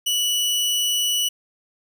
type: tone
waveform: sawtooth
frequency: 2950 Hz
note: F#7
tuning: 6 cents flat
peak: -16 dBFS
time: 0.06-1.29 s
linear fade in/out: 10 ms
effects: none